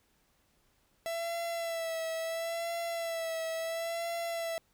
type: tone with vibrato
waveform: 45% pulse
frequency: 664 Hz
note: E5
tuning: 12 cents sharp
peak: -33 dBFS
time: 1.06-4.58 s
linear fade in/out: 0 ms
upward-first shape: sine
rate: 0.73 Hz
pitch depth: 37 cents each way
effects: pink hiss -71 dBFS RMS until 4.73 s